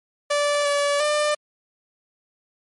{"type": "tone with pitch steps", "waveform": "sawtooth", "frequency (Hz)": [582, 574, 597], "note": ["D5", "D5", "D5"], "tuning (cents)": [-16, -40, 28], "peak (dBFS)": -15, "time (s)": [0.3, 1.35], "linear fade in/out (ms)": 10, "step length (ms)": 350, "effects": ["MP3 48 kbps"]}